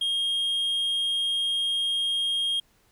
triangle tone, 3240 Hz, G#7, 43 cents flat, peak -22 dBFS, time 0.01-2.6 s, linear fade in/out 5 ms, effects pink hiss -64 dBFS RMS until 2.91 s

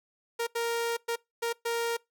sawtooth tone bursts at uneven times, 466.2 Hz, A#4, in tune, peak -24 dBFS, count 5, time 0.39-0.47 / 0.55-0.97 / 1.08-1.16 / 1.42-1.53 / 1.65-1.97 s, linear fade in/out 10 ms, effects noise-tail reverb RT60 0.2 s tail -24 dB re dry

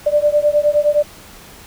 sine beating tone pair, 587.3 / 597 Hz, D5 / D5, 0 / +28 cents, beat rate 9.7 Hz, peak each -14 / -15 dBFS, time 0.06-1.03 s, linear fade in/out 10 ms, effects pink hiss -40 dBFS RMS until 1.66 s

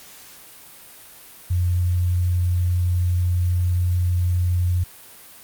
sine tone, 88.8 Hz, F2, 29 cents sharp, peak -17 dBFS, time 1.5-4.84 s, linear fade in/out 10 ms, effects white hiss -44 dBFS RMS until 5.43 s + Opus 48 kbps

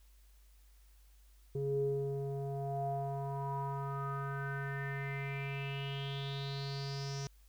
square tone with low-pass filter sweep, 138.59 Hz, C#3, in tune, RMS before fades -38 dBFS, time 1.55-7.27 s, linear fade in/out 2 ms, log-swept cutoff 370 to 5800 Hz, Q 7.2, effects added 50 Hz sine -59 dBFS peak until 7.48 s + white hiss -71 dBFS RMS until 7.48 s

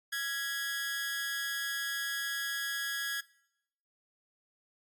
sawtooth tone with amplitude modulation, 1661.2 Hz, G#6, in tune, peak -26 dBFS, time 0.12-3.21 s, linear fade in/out 10 ms, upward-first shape sine, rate 284 Hz, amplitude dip 65%, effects noise-tail reverb RT60 0.8 s tail -22 dB re dry + AAC 64 kbps

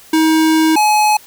square tone pair in turn, 317.6 / 847.9 Hz, D#4 / G#5, +36 / +36 cents, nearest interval octave + perfect fourth, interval 1700 cents, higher second, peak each -10 dBFS, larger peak neither, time 0.13-0.76 / 0.76-1.17 s, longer first, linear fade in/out 5 ms, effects white hiss -42 dBFS RMS until 1.26 s

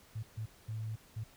sine tone bursts at uneven times, 110 Hz, A2, in tune, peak -36 dBFS, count 4, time 0.15-0.23 / 0.37-0.46 / 0.68-0.96 / 1.16-1.24 s, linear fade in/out 10 ms, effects pink hiss -61 dBFS RMS until 1.36 s

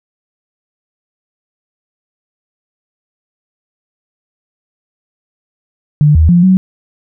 sine tone with pitch steps, 148.9 / 79.1 / 174.3 / 187.3 Hz, D3 / D#2 / F3 / F#3, +24 / +29 / -3 / +21 cents, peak -4 dBFS, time 6.01-6.57 s, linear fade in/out 0 ms, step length 140 ms, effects none

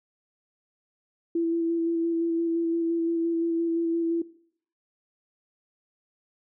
sine tone with vibrato, 333.6 Hz, E4, 21 cents sharp, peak -22 dBFS, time 1.35-4.22 s, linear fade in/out 5 ms, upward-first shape square, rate 5.8 Hz, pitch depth 11 cents each way, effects noise-tail reverb RT60 0.6 s tail -19 dB re dry

